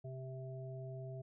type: harmonic tone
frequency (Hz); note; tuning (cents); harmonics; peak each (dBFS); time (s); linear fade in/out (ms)
130.81; C3; 0; 1 / 3 / 5; -44 / -52 / -51; 0.04-1.22; 10
effects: none